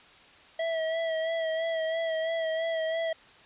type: tone with vibrato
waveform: square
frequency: 650 Hz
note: E5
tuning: 24 cents flat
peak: -28 dBFS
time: 0.59-3.13 s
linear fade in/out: 5 ms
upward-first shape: sine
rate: 3 Hz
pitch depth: 32 cents each way
effects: white hiss -54 dBFS RMS until 3.45 s + resampled to 8000 Hz